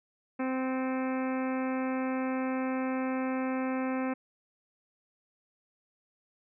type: harmonic tone with a mistuned harmonic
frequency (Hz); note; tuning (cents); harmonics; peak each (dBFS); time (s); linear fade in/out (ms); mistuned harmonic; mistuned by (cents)
260; C4; -11; 1 / 2 / 3 / 4 / 5 / 6 / 7 / 8 / 9 / 10; -30 / -36 / -40 / -42 / -44 / -46 / -47 / -48 / -49 / -50; 0.39-4.14; 10; 8; +45
effects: none